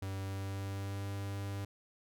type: tone with pitch glide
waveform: 45% pulse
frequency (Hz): 96.8 to 99.41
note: G2 to G2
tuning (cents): -21 to +25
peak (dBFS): -37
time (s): 0.02-1.65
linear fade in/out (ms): 5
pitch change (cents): +46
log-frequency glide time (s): 0.16-1.14
effects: none